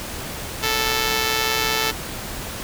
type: tone with amplitude modulation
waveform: 5% pulse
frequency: 440 Hz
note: A4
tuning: in tune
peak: -5 dBFS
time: 0.62-1.92 s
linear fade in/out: 20 ms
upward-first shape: sine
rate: 125 Hz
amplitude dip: 65%
effects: pink hiss -31 dBFS RMS until 2.63 s